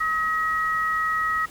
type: tone pair together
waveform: sine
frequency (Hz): 1275.1 / 1905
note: D#6 / A#6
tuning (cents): +42 / +37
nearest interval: perfect fifth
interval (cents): 695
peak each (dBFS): -23 / -25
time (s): 0-1.46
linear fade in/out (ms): 10
effects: added 50 Hz sine -51 dBFS peak until 1.5 s + pink hiss -46 dBFS RMS until 1.5 s